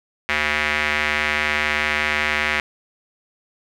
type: tone with band-pass filter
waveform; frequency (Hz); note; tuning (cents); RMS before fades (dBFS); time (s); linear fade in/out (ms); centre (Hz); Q
square; 75.4; D2; +46; -21; 0.29-2.6; 0; 2100; 2.8
effects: none